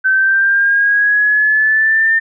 sine linear sweep, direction up, 1532 to 1807 Hz, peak -9 dBFS, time 0.04-2.2 s, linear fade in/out 20 ms, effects none

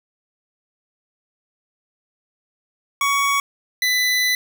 25% pulse tone pair in turn, 1121 / 1997.4 Hz, C#6 / B6, +19 / +19 cents, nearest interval minor seventh, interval 1000 cents, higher second, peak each -13 dBFS, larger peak neither, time 3.01-3.4 / 3.82-4.35 s, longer second, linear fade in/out 2 ms, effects none

